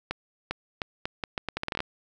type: accelerating click train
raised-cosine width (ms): 0.3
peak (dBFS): -13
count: 15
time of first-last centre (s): 0.11-1.804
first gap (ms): 400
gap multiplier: 0.77
effects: none